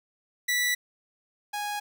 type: tone pair in turn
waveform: sawtooth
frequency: 1964 / 827.6 Hz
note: B6 / G#5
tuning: -10 / -6 cents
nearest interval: octave + minor third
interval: 1496 cents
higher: first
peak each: -20 / -26 dBFS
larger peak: first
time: 0.48-0.75 / 1.53-1.8 s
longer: neither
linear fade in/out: 10 ms
effects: none